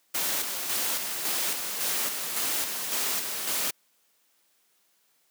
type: noise with tremolo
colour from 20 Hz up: white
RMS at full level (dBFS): -28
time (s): 0.14-3.71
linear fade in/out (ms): 10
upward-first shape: square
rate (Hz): 1.8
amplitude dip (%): 40
effects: white hiss -68 dBFS RMS until 5.3 s + high-pass 200 Hz 12 dB/octave